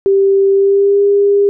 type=tone with pitch glide; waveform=sine; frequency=392 to 403 Hz; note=G4 to G4; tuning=0 to +48 cents; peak=-7 dBFS; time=0.06-1.49 s; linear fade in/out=0 ms; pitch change=+48 cents; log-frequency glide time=0.52-1.02 s; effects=none